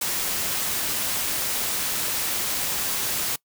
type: noise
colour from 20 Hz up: white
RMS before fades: -26 dBFS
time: 0.01-3.36 s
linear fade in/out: 5 ms
effects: noise-tail reverb RT60 0.1 s tail -23 dB re dry